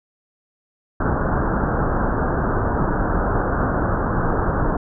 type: low-pass noise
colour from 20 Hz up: pink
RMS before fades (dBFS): -20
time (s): 1-4.77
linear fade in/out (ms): 5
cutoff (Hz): 1600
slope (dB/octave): 96
effects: none